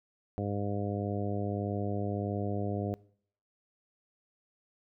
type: harmonic tone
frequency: 101.6 Hz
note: G#2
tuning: 38 cents flat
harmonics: 1 / 2 / 3 / 4 / 5 / 6 / 7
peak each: -34 / -37 / -39 / -40 / -41 / -42 / -42 dBFS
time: 0.38-2.94 s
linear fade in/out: 0 ms
effects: noise-tail reverb RT60 0.6 s tail -23 dB re dry